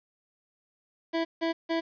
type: tone bursts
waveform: 25% pulse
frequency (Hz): 329.6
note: E4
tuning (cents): 0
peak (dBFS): -22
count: 3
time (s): 1.13-1.81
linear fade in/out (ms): 20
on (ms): 120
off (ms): 160
effects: resampled to 11025 Hz + 9-bit